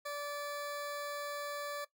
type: tone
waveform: 20% pulse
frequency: 580 Hz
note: D5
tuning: 22 cents flat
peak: -33 dBFS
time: 0.05-1.85 s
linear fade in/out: 10 ms
effects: noise-tail reverb RT60 0.1 s tail -17 dB re dry